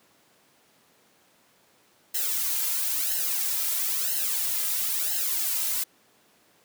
blue noise with flanger, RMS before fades -27 dBFS, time 2.14-5.84 s, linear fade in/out 10 ms, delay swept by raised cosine 0.84 to 2.74 ms, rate 1 Hz, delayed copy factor -0.95, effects pink hiss -61 dBFS RMS until 6.64 s + high-pass 200 Hz 12 dB/octave

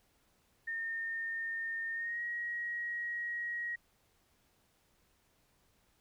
sine tone with pitch glide, 1824 to 1896 Hz, A#6 to A#6, -38 to +29 cents, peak -35 dBFS, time 0.67-3.76 s, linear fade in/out 10 ms, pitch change +67 cents, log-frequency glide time 1.93-2.22 s, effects pink hiss -72 dBFS RMS until 6 s

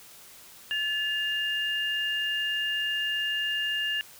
sine tone pair together, 1727.4 / 2816 Hz, A6 / F7, -32 / +14 cents, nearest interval minor sixth, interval 846 cents, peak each -30 / -28 dBFS, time 0.71-4.01 s, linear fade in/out 0 ms, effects white hiss -50 dBFS RMS until 4.19 s

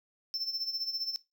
triangle tone with tremolo, 5330 Hz, E8, 18 cents sharp, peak -28 dBFS, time 0.34-1.16 s, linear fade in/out 0 ms, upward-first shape sine, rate 15 Hz, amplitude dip 75%, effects noise-tail reverb RT60 0.2 s tail -17 dB re dry

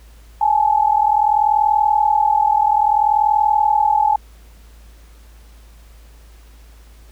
sine tone pair together, 829 / 869.6 Hz, G#5 / A5, -3 / -21 cents, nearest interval minor second, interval 82 cents, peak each -15 dBFS, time 0.41-4.16 s, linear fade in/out 5 ms, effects added 55 Hz sine -41 dBFS peak until 7.11 s + pink hiss -52 dBFS RMS until 7.11 s

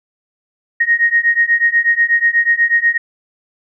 sine beating tone pair, 1864.7 / 1872.9 Hz, A#6 / A#6, 0 / +8 cents, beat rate 8.2 Hz, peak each -14 / -13 dBFS, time 0.8-2.98 s, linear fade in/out 10 ms, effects none

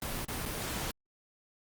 pink noise with dropouts, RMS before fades -36 dBFS, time 0.02-0.91 s, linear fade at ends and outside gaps 2 ms, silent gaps 0.25-0.283 / 0.455-0.459 s, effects Opus 24 kbps

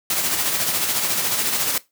white noise with tremolo, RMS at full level -20 dBFS, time 0.1-1.78 s, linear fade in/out 2 ms, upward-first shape sine, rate 14 Hz, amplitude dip 40%, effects noise-tail reverb RT60 0.2 s tail -19 dB re dry + high-pass 100 Hz 12 dB/octave

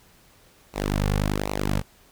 sawtooth tone with flanger, 50.3 Hz, G1, 45 cents sharp, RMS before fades -25 dBFS, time 0.73-1.83 s, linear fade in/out 50 ms, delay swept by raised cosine 0.59 to 3.19 ms, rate 1.3 Hz, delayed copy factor -0.85, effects pink hiss -56 dBFS RMS until 2.11 s

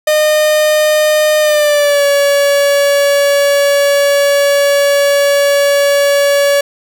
45% pulse tone with pitch glide, 611 to 566.8 Hz, D#5 to C#5, -32 to +38 cents, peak -8 dBFS, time 0.07-6.61 s, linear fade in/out 5 ms, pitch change -130 cents, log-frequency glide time 1.4-2.05 s, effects none

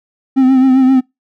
triangle tone with vibrato, 261.6 Hz, C4, in tune, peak -4 dBFS, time 0.36-1.01 s, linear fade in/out 20 ms, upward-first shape triangle, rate 7.6 Hz, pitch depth 50 cents each way, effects noise-tail reverb RT60 0.2 s tail -25 dB re dry

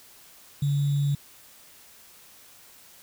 sine tone with sample-and-hold, 142.4 Hz, C#3, 47 cents sharp, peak -21 dBFS, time 0.62-1.15 s, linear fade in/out 5 ms, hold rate 3675 Hz, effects white hiss -52 dBFS RMS until 3.02 s

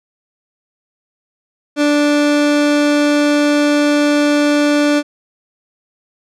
30% pulse tone, 293.1 Hz, D4, 3 cents flat, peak -8 dBFS, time 1.76-5.03 s, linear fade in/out 50 ms, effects low-pass 7000 Hz 12 dB/octave

